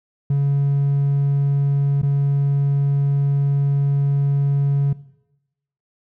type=tone with dropouts; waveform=triangle; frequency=140.5 Hz; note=C#3; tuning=24 cents sharp; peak=-12 dBFS; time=0.3-4.93 s; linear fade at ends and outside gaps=5 ms; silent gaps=2.017-2.03 s; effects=noise-tail reverb RT60 0.9 s tail -20 dB re dry + tanh soft clip ceiling -10 dBFS